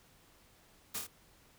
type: noise with echo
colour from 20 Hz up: white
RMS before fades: -38 dBFS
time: 0.94-0.99 s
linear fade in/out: 10 ms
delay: 27 ms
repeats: 3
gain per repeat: -3 dB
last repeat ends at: 1.071 s
effects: pink hiss -64 dBFS RMS until 1.58 s